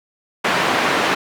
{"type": "band-pass noise", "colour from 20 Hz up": "white", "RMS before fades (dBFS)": -18, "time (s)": [0.44, 1.15], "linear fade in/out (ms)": 10, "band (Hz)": [190, 1900], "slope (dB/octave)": 12, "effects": []}